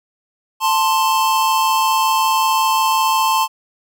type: tone pair together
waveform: square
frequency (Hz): 883.6 / 1049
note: A5 / C6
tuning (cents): +7 / +4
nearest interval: minor third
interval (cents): 297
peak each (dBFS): -17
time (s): 0.6-3.48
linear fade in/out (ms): 50
effects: none